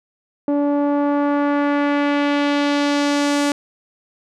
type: tone with low-pass filter sweep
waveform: sawtooth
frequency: 287.9 Hz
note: D4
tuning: 34 cents flat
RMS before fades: -18 dBFS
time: 0.48-3.52 s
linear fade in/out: 2 ms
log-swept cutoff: 590 to 8700 Hz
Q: 1.1
effects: none